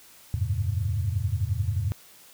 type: tone cluster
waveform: sine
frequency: 84.3 / 96.2 / 107.2 / 132.5 Hz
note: E2 / G2 / A2 / C3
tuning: +39 / -32 / -45 / +22 cents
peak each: -29 / -29 / -28 / -34 dBFS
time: 0.34-1.92 s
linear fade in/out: 0 ms
effects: white hiss -52 dBFS RMS until 2.33 s